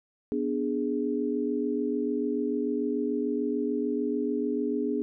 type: chord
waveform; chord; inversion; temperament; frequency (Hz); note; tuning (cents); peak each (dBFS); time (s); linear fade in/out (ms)
sine; G# diminished; first; equal; 246.9 / 293.7 / 415.3; B3 / D4 / G#4; 0 / 0 / 0; -30; 0.32-5.02; 0
effects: none